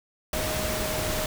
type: tone in noise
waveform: sine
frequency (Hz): 622.3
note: D#5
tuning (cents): 0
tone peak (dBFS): -32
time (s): 0.33-1.26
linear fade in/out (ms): 2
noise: pink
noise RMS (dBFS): -29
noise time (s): 0.33-1.26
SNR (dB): -6
effects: none